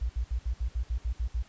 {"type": "tone bursts", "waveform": "sine", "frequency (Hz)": 58.6, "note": "A#1", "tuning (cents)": 10, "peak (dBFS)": -26, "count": 10, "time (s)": [0.01, 1.427], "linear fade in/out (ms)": 10, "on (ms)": 85, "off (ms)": 63, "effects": ["pink hiss -57 dBFS RMS until 1.48 s", "resampled to 16000 Hz"]}